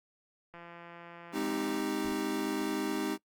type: click train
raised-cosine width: 0.5 ms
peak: -34 dBFS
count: 216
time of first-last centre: 0.54-1.797 s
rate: 171 Hz
type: chord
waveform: square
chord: Ab major seventh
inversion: none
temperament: equal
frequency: 207.7 / 261.6 / 311.1 / 392 Hz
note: Ab3 / C4 / Eb4 / G4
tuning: 0 / 0 / 0 / 0 cents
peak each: -40 / -38 / -35 / -38 dBFS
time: 1.32-3.18 s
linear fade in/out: 50 ms
type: noise with exponential decay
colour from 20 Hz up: brown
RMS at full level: -43 dBFS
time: 2.04-2.28 s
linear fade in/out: 5 ms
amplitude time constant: 51 ms
effects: noise-tail reverb RT60 0.1 s tail -22 dB re dry + Opus 48 kbps